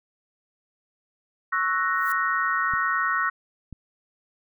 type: chord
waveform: sine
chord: F# dominant seventh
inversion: second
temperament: equal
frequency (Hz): 1108.7 / 1318.5 / 1480 / 1864.7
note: C#6 / E6 / F#6 / A#6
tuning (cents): 0 / 0 / 0 / 0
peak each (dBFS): -27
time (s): 1.52-3.3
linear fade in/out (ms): 10
type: noise with exponential growth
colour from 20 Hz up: violet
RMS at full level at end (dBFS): -35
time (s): 1.89-2.12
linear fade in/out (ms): 1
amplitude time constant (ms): 50
type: clicks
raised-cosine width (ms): 5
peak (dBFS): -26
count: 2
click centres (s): 2.737 / 3.727
effects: none